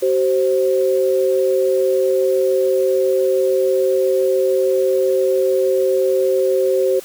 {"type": "tone pair together", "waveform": "sine", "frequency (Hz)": [380.5, 526.5], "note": ["F#4", "C5"], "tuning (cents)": [48, 11], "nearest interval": "tritone", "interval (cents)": 563, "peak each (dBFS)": -16, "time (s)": [0.02, 7], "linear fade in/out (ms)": 10, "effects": ["white hiss -39 dBFS RMS until 7.04 s"]}